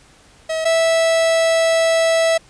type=tone pair in turn; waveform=45% pulse; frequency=641 / 656 Hz; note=E5 / E5; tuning=-49 / -9 cents; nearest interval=unison; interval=40 cents; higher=second; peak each=-19 / -13 dBFS; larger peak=second; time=0.49-0.65 / 0.65-2.38 s; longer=second; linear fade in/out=10 ms; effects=pink hiss -49 dBFS RMS until 2.49 s + resampled to 22050 Hz